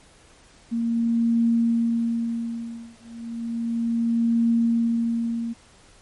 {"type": "tone with tremolo", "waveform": "sine", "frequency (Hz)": 231.7, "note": "A#3", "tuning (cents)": -10, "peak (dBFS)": -16, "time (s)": [0.71, 5.54], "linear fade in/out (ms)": 20, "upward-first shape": "triangle", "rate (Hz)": 0.33, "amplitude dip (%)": 100, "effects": ["pink hiss -53 dBFS RMS until 6.01 s", "MP3 48 kbps"]}